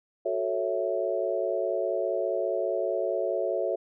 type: chord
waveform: sine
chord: F# minor seventh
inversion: none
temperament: equal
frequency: 370 / 440 / 554.4 / 659.3 Hz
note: F#4 / A4 / C#5 / E5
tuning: 0 / 0 / 0 / 0 cents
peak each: -32 / -32 / -30 / -30 dBFS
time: 0.25-3.76 s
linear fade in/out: 10 ms
effects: none